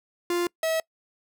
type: tone pair in turn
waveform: 45% pulse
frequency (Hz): 349.2 / 644.9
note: F4 / E5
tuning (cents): 0 / -38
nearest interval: major seventh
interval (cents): 1062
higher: second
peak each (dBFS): -23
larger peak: neither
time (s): 0.3-0.47 / 0.63-0.8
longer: neither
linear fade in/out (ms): 2
effects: noise-tail reverb RT60 0.1 s tail -25 dB re dry